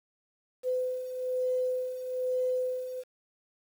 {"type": "beating tone pair", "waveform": "sine", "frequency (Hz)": [506, 507.1], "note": ["B4", "B4"], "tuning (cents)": [42, 46], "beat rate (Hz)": 1.1, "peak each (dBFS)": [-35, -29], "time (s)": [0.63, 3.04], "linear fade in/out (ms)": 50, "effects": ["9-bit"]}